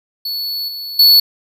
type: tone with level steps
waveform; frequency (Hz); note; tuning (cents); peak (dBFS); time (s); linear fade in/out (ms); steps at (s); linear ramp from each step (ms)
square; 4423; C#8; -5; -20 / -25 / -6; 0.25-1.2; 5; 0.68 / 0.99; 5
effects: none